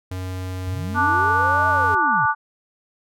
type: tone with pitch glide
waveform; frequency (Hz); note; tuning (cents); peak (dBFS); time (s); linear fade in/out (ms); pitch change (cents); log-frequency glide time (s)
square; 92.5 to 91.75; F#2 to F#2; 0 to -14; -27; 0.11-1.95; 5; -14; 1-1.77
type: linear two-way sweep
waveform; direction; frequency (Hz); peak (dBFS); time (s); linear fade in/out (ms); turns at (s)
sine; up then down; 71.2 to 644 to 103.1; -28; 0.67-2.26; 5; 1.68
type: chord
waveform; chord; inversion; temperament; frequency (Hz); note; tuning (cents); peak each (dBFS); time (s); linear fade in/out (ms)
sine; D major; second; just; 881 / 1174.7 / 1468.3; A5 / D6 / F#6; +2 / 0 / -14; -20; 0.94-2.35; 50
effects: none